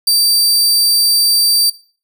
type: tone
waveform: sawtooth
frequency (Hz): 4659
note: D8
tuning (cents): -15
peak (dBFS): -6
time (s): 0.07-1.7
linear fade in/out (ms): 5
effects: noise-tail reverb RT60 0.4 s tail -20 dB re dry